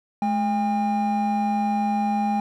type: tone pair together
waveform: triangle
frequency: 213 / 806 Hz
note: G#3 / G5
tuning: +44 / +48 cents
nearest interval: octave + major seventh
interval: 2304 cents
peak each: -20 dBFS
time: 0.22-2.4 s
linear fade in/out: 2 ms
effects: tanh soft clip ceiling -14 dBFS